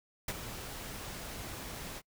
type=noise with ADSR envelope; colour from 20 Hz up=pink; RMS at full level=-33 dBFS; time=0.28-2.02 s; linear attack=4 ms; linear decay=43 ms; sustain=-10 dB; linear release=45 ms; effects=noise-tail reverb RT60 0.1 s tail -26 dB re dry